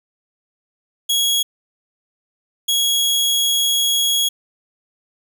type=tone bursts at uneven times; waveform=sawtooth; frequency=3322 Hz; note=G#7; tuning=in tune; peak=-12 dBFS; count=2; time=1.09-1.43 / 2.68-4.29 s; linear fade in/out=10 ms; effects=none